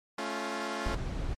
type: chord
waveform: 10% pulse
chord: A augmented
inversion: none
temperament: equal with one note detuned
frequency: 217.7 / 277.2 / 349.2 Hz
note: A3 / C#4 / E#4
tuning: -18 / 0 / 0 cents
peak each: -29 dBFS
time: 0.18-0.95 s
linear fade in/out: 5 ms
type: noise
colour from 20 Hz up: brown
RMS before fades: -33 dBFS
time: 0.85-1.35 s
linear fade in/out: 20 ms
effects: low-pass 7000 Hz 12 dB/octave + MP3 64 kbps